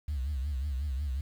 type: tone with vibrato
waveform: sine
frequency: 69.2 Hz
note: C#2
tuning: 2 cents flat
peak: -28 dBFS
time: 0.08-1.21 s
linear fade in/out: 5 ms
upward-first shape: triangle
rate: 5.5 Hz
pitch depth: 190 cents each way
effects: tanh soft clip ceiling -27 dBFS + 9-bit